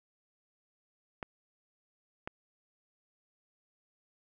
clicks, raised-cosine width 0.5 ms, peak -22 dBFS, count 2, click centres 1.228 / 2.275 s, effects none

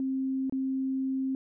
sine tone with dropouts, 265.1 Hz, C4, 23 cents sharp, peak -27 dBFS, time 0-1.35 s, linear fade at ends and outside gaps 1 ms, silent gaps 0.497-0.524 s, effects none

